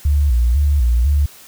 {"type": "tone with vibrato", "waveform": "sine", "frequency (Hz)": 65.5, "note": "C2", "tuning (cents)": 2, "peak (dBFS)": -11, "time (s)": [0.05, 1.26], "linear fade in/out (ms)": 5, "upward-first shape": "square", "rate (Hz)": 2, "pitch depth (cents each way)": 170, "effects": ["white hiss -42 dBFS RMS until 1.47 s"]}